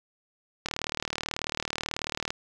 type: click train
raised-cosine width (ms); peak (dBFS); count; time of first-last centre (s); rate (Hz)
0.2; -12; 64; 0.66-2.305; 38.3
effects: none